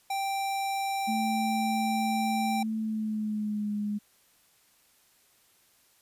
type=tone; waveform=square; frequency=784 Hz; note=G5; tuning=in tune; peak=-29 dBFS; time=0.1-2.63 s; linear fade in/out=5 ms
type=tone with pitch glide; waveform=sine; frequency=220 to 207.7 Hz; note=A3 to G#3; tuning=0 to 0 cents; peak=-28 dBFS; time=1.07-3.99 s; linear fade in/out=20 ms; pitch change=-100 cents; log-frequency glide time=2.77-3.72 s
effects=white hiss -64 dBFS RMS until 6.01 s + resampled to 32000 Hz